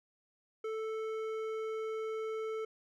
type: tone with hard clipping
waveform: sine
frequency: 440 Hz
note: A4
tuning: in tune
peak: -37 dBFS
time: 0.64-2.65 s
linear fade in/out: 5 ms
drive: 10 dB
effects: none